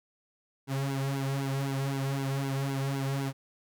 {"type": "tone with flanger", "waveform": "sawtooth", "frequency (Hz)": 136.7, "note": "C#3", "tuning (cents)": -24, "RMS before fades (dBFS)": -31, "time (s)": [0.67, 3.33], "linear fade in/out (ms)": 50, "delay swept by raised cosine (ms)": [1.6, 3.4], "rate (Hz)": 3.9, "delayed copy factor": -0.95, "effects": []}